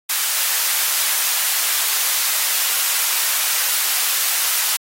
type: high-pass noise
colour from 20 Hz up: white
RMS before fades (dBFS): -19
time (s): 0.09-4.77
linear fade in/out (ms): 10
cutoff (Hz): 1000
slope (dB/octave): 12
effects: AAC 48 kbps